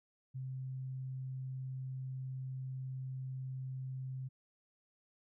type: tone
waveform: sine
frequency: 130.81 Hz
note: C3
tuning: in tune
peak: -39 dBFS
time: 0.34-4.29 s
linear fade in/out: 20 ms
effects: none